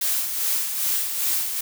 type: noise with tremolo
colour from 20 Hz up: blue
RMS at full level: -22 dBFS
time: 0.01-1.61 s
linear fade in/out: 5 ms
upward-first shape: sine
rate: 2.5 Hz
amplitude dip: 50%
effects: none